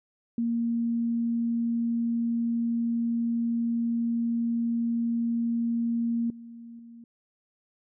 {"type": "tone with level steps", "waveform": "sine", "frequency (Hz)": 233.1, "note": "A#3", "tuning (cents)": 0, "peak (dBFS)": [-24, -41, -44], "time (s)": [0.38, 7.04], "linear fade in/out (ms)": 2, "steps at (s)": [6.3, 6.79], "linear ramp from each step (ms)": 2, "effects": []}